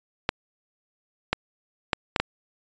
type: clicks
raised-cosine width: 0.3 ms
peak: -5 dBFS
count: 5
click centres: 0.291 / 1.33 / 1.932 / 2.162 / 2.2 s
effects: resampled to 16000 Hz